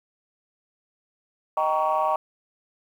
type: chord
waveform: sine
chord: Eb dominant seventh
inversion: none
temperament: just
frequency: 622.3 / 777.8 / 933.4 / 1120.1 Hz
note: Eb5 / G5 / Bb5 / Db6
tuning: 0 / -14 / +2 / +18 cents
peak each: -25 dBFS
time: 1.57-2.16 s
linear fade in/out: 2 ms
effects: tanh soft clip ceiling -13 dBFS + 9-bit